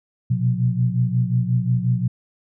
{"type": "tone cluster", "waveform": "sine", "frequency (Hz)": [121.1, 126.7, 179.7], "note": ["B2", "B2", "F3"], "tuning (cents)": [-34, 45, 50], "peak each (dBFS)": [-20, -21, -24], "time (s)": [0.3, 2.08], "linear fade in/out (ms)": 10, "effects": []}